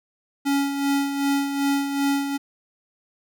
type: tone with tremolo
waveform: square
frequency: 279.6 Hz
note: C#4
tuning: 15 cents sharp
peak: -19 dBFS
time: 0.45-2.38 s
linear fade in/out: 20 ms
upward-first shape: sine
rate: 2.6 Hz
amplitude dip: 55%
effects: none